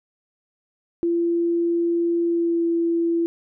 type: tone with pitch glide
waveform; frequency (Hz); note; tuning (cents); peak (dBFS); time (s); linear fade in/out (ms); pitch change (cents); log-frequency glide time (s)
sine; 340.4 to 336.3; F4 to E4; -44 to +35; -18; 1.03-3.26; 0; -21; 2.24-2.64
effects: none